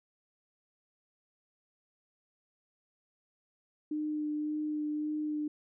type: tone with vibrato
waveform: sine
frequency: 302.1 Hz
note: D4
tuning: 49 cents sharp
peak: -31 dBFS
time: 3.91-5.48 s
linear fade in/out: 5 ms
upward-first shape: sine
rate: 1.8 Hz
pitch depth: 12 cents each way
effects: none